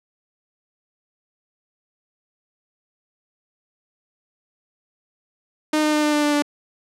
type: tone with pitch steps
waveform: sawtooth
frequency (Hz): 306.6 / 304.1 / 301.7 / 299.3 / 296.8 / 294.5 / 292.1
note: D#4 / D#4 / D4 / D4 / D4 / D4 / D4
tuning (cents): -25 / -40 / +47 / +33 / +18 / +5 / -9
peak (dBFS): -13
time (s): 5.73-6.423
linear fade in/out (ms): 5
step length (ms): 99
effects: low-pass 10000 Hz 12 dB/octave